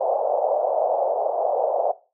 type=band-pass noise; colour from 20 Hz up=pink; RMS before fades=-22 dBFS; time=0-1.92 s; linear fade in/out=10 ms; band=530 to 770 Hz; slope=48 dB/octave; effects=noise-tail reverb RT60 0.3 s tail -18 dB re dry